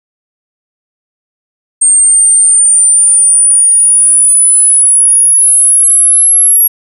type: exponential sweep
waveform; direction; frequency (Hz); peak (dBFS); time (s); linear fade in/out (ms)
sine; up; 8600 to 11310; -3; 1.81-6.68; 10
effects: none